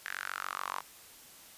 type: tone with high-pass filter sweep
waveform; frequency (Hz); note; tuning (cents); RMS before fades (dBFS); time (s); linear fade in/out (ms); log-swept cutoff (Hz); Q
sawtooth; 47; F#1; +28; -39; 0.05-0.81; 10; 1700 to 1000; 5.1
effects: white hiss -54 dBFS RMS until 1.57 s + resampled to 32000 Hz